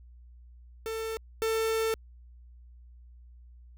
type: tone pair in turn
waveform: 45% pulse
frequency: 446.1 / 446.1 Hz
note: A4 / A4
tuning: +24 / +24 cents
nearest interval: unison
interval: 0 cents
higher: neither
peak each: -32 / -26 dBFS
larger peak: second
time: 0.86-1.17 / 1.42-1.94 s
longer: second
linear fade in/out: 0 ms
effects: added 60 Hz sine -49 dBFS peak until 3.77 s